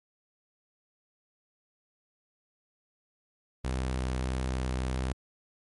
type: tone with vibrato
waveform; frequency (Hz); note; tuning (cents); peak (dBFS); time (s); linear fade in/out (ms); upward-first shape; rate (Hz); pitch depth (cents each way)
sawtooth; 64; C2; -38; -25; 3.64-5.13; 10; triangle; 1.6; 10
effects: MP3 48 kbps